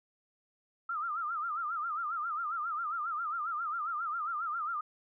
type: tone with vibrato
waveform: sine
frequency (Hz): 1287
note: E6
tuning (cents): -42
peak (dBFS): -32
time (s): 0.89-4.81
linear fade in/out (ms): 5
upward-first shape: sine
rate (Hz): 7.4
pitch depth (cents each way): 140
effects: none